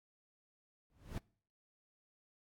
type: noise with exponential growth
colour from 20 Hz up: brown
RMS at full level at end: -38 dBFS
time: 0.9-1.18 s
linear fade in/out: 0 ms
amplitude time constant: 59 ms
effects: noise-tail reverb RT60 0.5 s tail -25 dB re dry + AAC 64 kbps